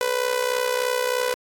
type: tone with amplitude modulation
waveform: sawtooth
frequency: 497.3 Hz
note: B4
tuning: 12 cents sharp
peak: -14 dBFS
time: 0.01-1.34 s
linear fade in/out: 0 ms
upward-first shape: sine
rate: 63.2 Hz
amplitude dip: 75%
effects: AAC 64 kbps